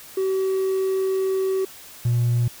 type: tone pair in turn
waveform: triangle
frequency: 381.4 / 119.8 Hz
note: G4 / A#2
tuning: -47 / +48 cents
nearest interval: octave + minor sixth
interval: 2005 cents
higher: first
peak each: -17 / -14 dBFS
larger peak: second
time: 0.17-1.65 / 2.05-2.48 s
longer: first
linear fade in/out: 5 ms
effects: tanh soft clip ceiling -13 dBFS + white hiss -43 dBFS RMS until 2.6 s